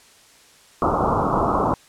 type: low-pass noise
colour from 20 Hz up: white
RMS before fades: -20 dBFS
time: 0.82-1.74 s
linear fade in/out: 0 ms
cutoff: 1300 Hz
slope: 96 dB/octave
effects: white hiss -51 dBFS RMS until 1.88 s + low-pass 9000 Hz 12 dB/octave